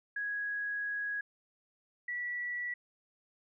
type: tone pair in turn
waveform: sine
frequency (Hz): 1661.2 / 1948.8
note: G#6 / B6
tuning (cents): 0 / -24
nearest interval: minor third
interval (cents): 276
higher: second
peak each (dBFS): -33 / -34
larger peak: first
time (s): 0.16-1.21 / 2.08-2.74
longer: first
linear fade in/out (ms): 5
effects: none